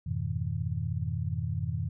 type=chord; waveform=sine; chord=F half-diminished seventh; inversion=none; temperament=equal with one note detuned; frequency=87.31 / 103.83 / 123.47 / 159.48 Hz; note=F2 / Ab2 / Cb3 / Eb3; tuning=0 / 0 / 0 / +43 cents; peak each=-34 / -35 / -34 / -35 dBFS; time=0.06-1.89 s; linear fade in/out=10 ms; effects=none